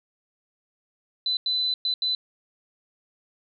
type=tone bursts at uneven times; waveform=sine; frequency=4011 Hz; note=B7; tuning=26 cents sharp; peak=-22 dBFS; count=4; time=1.26-1.37 / 1.46-1.74 / 1.85-1.94 / 2.02-2.15 s; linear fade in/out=2 ms; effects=none